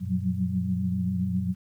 sine tone cluster, 93.1 / 119 / 177.4 / 184.1 / 191.3 Hz, F#2 / A#2 / F3 / F#3 / G3, +11 / +36 / +27 / -8 / -42 cents, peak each -31 / -34 / -33 / -27 / -33 dBFS, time 0-1.55 s, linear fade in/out 50 ms, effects 10-bit

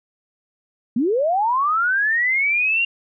sine linear sweep, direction up, 213.9 to 2796 Hz, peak -16 dBFS, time 0.96-2.85 s, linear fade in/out 5 ms, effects none

